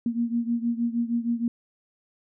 sine beating tone pair, 233.1 / 239.5 Hz, A#3 / A#3, 0 / +47 cents, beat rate 6.4 Hz, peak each -25 / -28 dBFS, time 0.06-1.48 s, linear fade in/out 2 ms, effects none

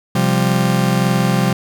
40% pulse chord, C suspended fourth, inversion none, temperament just, 130.81 / 174.42 / 196.22 Hz, C3 / F3 / G3, 0 / -2 / +2 cents, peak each -17 dBFS, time 0.15-1.53 s, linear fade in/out 5 ms, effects none

